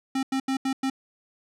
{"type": "tone bursts at uneven times", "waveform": "square", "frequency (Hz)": 266.4, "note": "C4", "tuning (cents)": 31, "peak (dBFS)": -24, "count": 5, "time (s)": [[0.15, 0.23], [0.32, 0.4], [0.48, 0.57], [0.65, 0.73], [0.83, 0.9]], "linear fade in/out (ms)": 5, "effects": ["low-pass 9000 Hz 12 dB/octave"]}